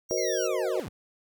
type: tone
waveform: 45% pulse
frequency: 5700 Hz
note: F8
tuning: 34 cents sharp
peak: -33 dBFS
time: 0.09-0.48 s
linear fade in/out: 20 ms
type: chord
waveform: sine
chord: C half-diminished seventh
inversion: second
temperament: equal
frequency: 370 / 466.2 / 523.3 / 622.3 Hz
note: Gb4 / Bb4 / C5 / Eb5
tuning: 0 / 0 / 0 / 0 cents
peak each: -31 dBFS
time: 0.11-0.8 s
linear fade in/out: 0 ms
type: linear sweep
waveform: 25% pulse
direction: down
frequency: 2217 to 51.91 Hz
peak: -32 dBFS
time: 0.17-0.89 s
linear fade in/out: 10 ms
effects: none